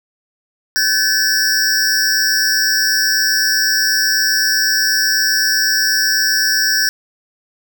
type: tone cluster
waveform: square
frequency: 1543 / 1724 / 5260 / 5600 Hz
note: G6 / A6 / E8 / F8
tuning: -28 / -36 / -5 / +4 cents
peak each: -19 dBFS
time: 0.76-6.89 s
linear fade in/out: 0 ms
effects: none